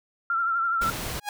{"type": "tone with vibrato", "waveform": "sine", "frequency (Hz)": 1360, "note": "F6", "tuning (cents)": -46, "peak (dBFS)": -22, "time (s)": [0.3, 0.9], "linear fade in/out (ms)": 2, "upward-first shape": "sine", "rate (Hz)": 12, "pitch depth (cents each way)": 49}
{"type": "noise", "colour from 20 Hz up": "pink", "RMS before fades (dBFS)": -32, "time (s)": [0.81, 1.2], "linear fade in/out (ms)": 10}
{"type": "tone with exponential growth", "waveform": "sawtooth", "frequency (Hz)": 825, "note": "G#5", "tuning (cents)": -12, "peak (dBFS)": -21, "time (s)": [1.2, 1.29], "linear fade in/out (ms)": 2, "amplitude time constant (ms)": 18}
{"effects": []}